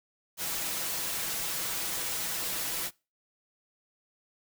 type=noise with comb filter; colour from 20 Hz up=white; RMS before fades=-33 dBFS; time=0.37-2.91 s; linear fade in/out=50 ms; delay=6.1 ms; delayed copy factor=+0.55; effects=noise-tail reverb RT60 0.3 s tail -24 dB re dry